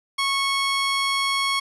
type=tone; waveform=15% pulse; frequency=1100 Hz; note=C#6; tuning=14 cents flat; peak=-14 dBFS; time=0.18-1.6 s; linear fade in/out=10 ms; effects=resampled to 24000 Hz